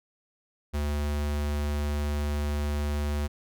square tone, 73.42 Hz, D2, in tune, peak -27 dBFS, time 0.73-3.28 s, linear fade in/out 20 ms, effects none

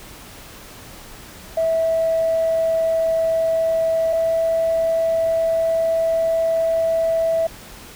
sine tone pair in turn, 653 / 656.3 Hz, E5 / E5, -17 / -8 cents, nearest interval unison, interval 9 cents, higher second, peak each -15 dBFS, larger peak neither, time 1.57-4.13 / 4.13-7.47 s, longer second, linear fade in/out 5 ms, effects tanh soft clip ceiling -11 dBFS + pink hiss -40 dBFS RMS until 7.95 s

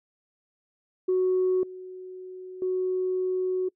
sine tone with level steps, 370 Hz, F#4, in tune, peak -19 / -37 / -23 dBFS, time 1.08-3.69 s, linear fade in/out 10 ms, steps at 1.63 / 2.62 s, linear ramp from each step 2 ms, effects noise-tail reverb RT60 0.1 s tail -24 dB re dry + tanh soft clip ceiling -17 dBFS

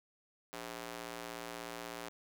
square tone with high-pass filter, 58.27 Hz, A#1, in tune, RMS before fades -45 dBFS, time 0.53-2.09 s, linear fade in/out 0 ms, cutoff 420 Hz, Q 0.63, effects none

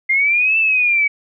sine linear two-way sweep, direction up then down, 2090 to 2665 to 2259 Hz, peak -12 dBFS, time 0.09-1.08 s, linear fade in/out 10 ms, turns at 0.58 s, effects none

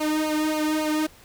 sawtooth tone with flanger, 308 Hz, D#4, 17 cents flat, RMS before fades -24 dBFS, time 0-1.07 s, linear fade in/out 10 ms, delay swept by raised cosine 0.55 to 1.95 ms, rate 3.6 Hz, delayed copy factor -0.9, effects pink hiss -51 dBFS RMS until 1.24 s

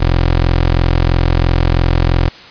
20% pulse tone, 43.01 Hz, F1, 26 cents flat, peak -5 dBFS, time 0-2.29 s, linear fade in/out 10 ms, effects white hiss -36 dBFS RMS until 2.5 s + resampled to 11025 Hz

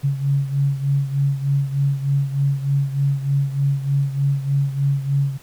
sine beating tone pair, 138.5 / 141.8 Hz, C#3 / C#3, -1 / +40 cents, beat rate 3.3 Hz, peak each -18 / -23 dBFS, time 0.03-5.38 s, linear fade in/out 20 ms, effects pink hiss -48 dBFS RMS until 5.42 s

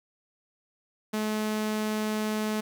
sawtooth tone, 214.7 Hz, A3, 42 cents flat, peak -23 dBFS, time 1.13-2.61 s, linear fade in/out 10 ms, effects 9-bit

